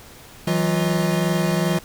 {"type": "tone cluster", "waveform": "square", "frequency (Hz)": [164.3, 186.8, 352.5, 634], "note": ["E3", "F#3", "F4", "D#5"], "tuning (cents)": [-5, 17, 16, 32], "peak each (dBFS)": [-22, -24, -27, -29], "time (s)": [0.47, 1.79], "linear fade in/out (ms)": 5, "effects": ["pink hiss -44 dBFS RMS until 1.84 s"]}